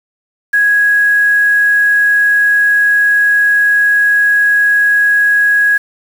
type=tone with quantisation; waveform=sine; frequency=1661.2 Hz; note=G#6; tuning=in tune; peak=-7 dBFS; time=0.53-5.78 s; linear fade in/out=10 ms; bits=5; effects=none